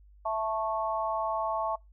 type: harmonic tone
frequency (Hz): 220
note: A3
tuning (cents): 0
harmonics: 3 / 4 / 5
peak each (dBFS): -31 / -32 / -33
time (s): 0.25-1.76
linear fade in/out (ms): 10
effects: noise-tail reverb RT60 0.2 s tail -25 dB re dry + added 50 Hz sine -53 dBFS peak until 1.92 s